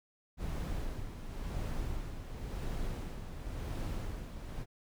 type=noise with tremolo; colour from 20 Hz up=brown; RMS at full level=-36 dBFS; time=0.37-4.66 s; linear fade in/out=50 ms; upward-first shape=sine; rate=0.94 Hz; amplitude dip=55%; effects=none

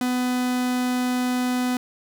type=tone; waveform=45% pulse; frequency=250 Hz; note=B3; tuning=21 cents sharp; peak=-21 dBFS; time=0.01-1.77 s; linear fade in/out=2 ms; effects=none

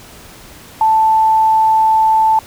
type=tone; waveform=sine; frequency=880 Hz; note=A5; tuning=in tune; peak=-8 dBFS; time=0.81-2.39 s; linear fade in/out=2 ms; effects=pink hiss -38 dBFS RMS until 2.46 s

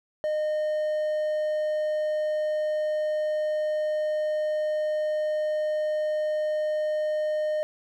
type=tone; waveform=triangle; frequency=612 Hz; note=D#5; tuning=29 cents flat; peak=-22 dBFS; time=0.24-7.63 s; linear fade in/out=0 ms; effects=none

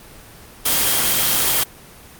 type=tone in noise; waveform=sine; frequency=3216 Hz; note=G7; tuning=44 cents sharp; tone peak=-27 dBFS; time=0.65-1.64 s; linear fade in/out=10 ms; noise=white; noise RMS=-17 dBFS; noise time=0.65-1.64 s; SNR=-13 dB; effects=pink hiss -42 dBFS RMS until 2.19 s + Opus 24 kbps

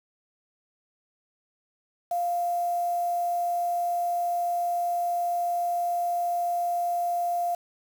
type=tone with quantisation; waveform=sine; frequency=698.5 Hz; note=F5; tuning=in tune; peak=-24 dBFS; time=2.11-7.55 s; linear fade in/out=5 ms; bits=7; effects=none

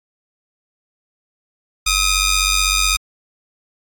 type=ring-modulated tone; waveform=10% pulse; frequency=1228 Hz; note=D#6; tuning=23 cents flat; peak=-3 dBFS; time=1.86-2.97 s; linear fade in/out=10 ms; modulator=1180 Hz; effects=AAC 64 kbps

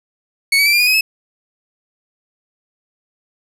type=tone with pitch steps; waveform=30% pulse; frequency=2217 / 2275 / 2335 / 2397 / 2460 / 2525 / 2591 Hz; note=C#7 / C#7 / D7 / D7 / D#7 / D#7 / E7; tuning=0 / +44 / -11 / +35 / -20 / +25 / -30 cents; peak=-8 dBFS; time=0.52-1.01 s; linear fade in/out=5 ms; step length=70 ms; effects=resampled to 32000 Hz + 7-bit

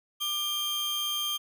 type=tone pair together; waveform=40% pulse; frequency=1194 / 3179 Hz; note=D6 / G7; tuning=+28 / +24 cents; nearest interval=octave + perfect fourth; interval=1696 cents; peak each=-38 / -28 dBFS; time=0.2-1.38 s; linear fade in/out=20 ms; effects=none

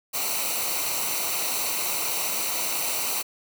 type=noise with comb filter; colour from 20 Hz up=white; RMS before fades=-27 dBFS; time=0.13-3.23 s; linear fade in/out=20 ms; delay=0.59 ms; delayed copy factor=-0.7; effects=none

